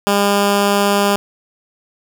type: tone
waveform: 10% pulse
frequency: 201.8 Hz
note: G#3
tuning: 49 cents flat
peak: -4 dBFS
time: 0.07-1.16 s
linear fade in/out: 0 ms
effects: none